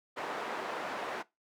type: band-pass noise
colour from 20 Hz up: white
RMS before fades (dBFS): -38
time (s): 0.16-1.23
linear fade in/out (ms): 20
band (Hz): 360 to 1200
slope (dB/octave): 12
effects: noise-tail reverb RT60 0.2 s tail -20 dB re dry